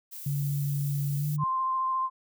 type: noise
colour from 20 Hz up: violet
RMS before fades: -41 dBFS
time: 0.11-1.37 s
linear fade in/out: 20 ms
type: tone with pitch glide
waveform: sine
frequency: 142.6 to 148.57 Hz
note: C#3 to D3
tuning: +49 to +20 cents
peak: -26 dBFS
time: 0.26-1.44 s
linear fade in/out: 5 ms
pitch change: +71 cents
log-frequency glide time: 1.18-1.26 s
type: tone with vibrato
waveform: sine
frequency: 1046.5 Hz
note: C6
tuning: in tune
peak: -25 dBFS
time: 1.38-2.1 s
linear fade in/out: 50 ms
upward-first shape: sine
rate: 14 Hz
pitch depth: 12 cents each way
effects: none